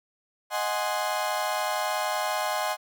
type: chord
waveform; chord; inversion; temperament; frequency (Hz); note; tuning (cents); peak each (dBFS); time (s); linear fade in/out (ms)
35% pulse; Ab dominant seventh; second; equal; 622.3 / 740 / 830.6 / 1046.5; Eb5 / Gb5 / Ab5 / C6; 0 / 0 / 0 / 0; -30; 0.5-2.77; 50
effects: none